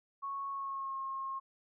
sine tone with pitch glide, 1104 to 1076.3 Hz, C#6 to C6, -7 to +49 cents, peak -36 dBFS, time 0.22-1.4 s, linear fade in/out 20 ms, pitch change -44 cents, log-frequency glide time 0.5-0.97 s, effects none

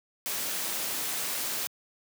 white noise, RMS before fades -32 dBFS, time 0.26-1.67 s, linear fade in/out 0 ms, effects high-pass 150 Hz 12 dB/octave

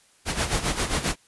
pink noise with tremolo, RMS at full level -23 dBFS, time 0.25-1.16 s, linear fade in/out 50 ms, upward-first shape sine, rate 7.5 Hz, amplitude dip 70%, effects white hiss -59 dBFS RMS until 1.27 s + resampled to 24000 Hz

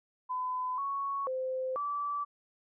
sine tone with pitch steps, 1010 / 1110 / 518 / 1158 Hz, B5 / C#6 / C5 / D6, +39 / +2 / -17 / -25 cents, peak -31 dBFS, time 0.29-2.25 s, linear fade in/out 20 ms, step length 490 ms, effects none

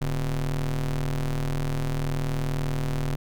square ring-modulated tone, 61.74 Hz, B1, in tune, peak -22 dBFS, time 0.01-3.16 s, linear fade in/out 10 ms, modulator 82 Hz, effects none

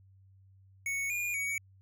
square tone with pitch steps, 2218 / 2428 / 2249 Hz, C#7 / D#7 / C#7, 0 / -43 / +24 cents, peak -32 dBFS, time 0.86-1.58 s, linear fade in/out 2 ms, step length 240 ms, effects added 96 Hz sine -57 dBFS peak until 1.81 s

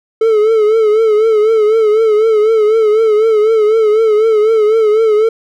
triangle tone with vibrato, 435.5 Hz, A4, 18 cents flat, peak -5 dBFS, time 0.21-5.29 s, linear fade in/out 5 ms, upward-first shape triangle, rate 4 Hz, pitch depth 81 cents each way, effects none

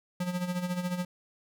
square tone with tremolo, 179.1 Hz, F3, 44 cents sharp, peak -28 dBFS, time 0.2-1.05 s, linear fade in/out 5 ms, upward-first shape sine, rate 14 Hz, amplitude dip 65%, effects none

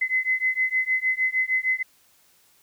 sine beating tone pair, 2036 / 2042.5 Hz, C7 / C7, -48 / -42 cents, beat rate 6.5 Hz, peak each -24 dBFS, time 0.01-1.83 s, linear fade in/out 10 ms, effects white hiss -60 dBFS RMS until 2.62 s

